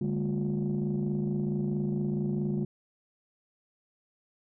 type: tone cluster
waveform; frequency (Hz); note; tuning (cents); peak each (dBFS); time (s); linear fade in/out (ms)
sine; 146.5 / 203.4 / 227.9 / 357.6; D3 / G#3 / A#3 / F4; -4 / -36 / -39 / +41; -30 / -29 / -36 / -34; 0.01-2.65; 5
effects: tanh soft clip ceiling -22 dBFS